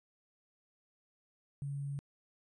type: tone with sample-and-hold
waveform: sine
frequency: 140.9 Hz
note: C#3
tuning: 29 cents sharp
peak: -36 dBFS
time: 1.62-1.99 s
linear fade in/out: 0 ms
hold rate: 8820 Hz
effects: resampled to 22050 Hz